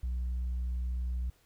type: tone with tanh clipping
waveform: sine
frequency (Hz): 61.74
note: B1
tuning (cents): 0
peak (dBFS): -31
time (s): 0.03-1.3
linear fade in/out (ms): 5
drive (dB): 1
effects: pink hiss -67 dBFS RMS until 1.45 s